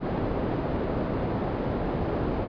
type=low-pass noise; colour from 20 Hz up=white; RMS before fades=-28 dBFS; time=0-2.48 s; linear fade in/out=50 ms; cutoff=470 Hz; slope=12 dB/octave; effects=resampled to 11025 Hz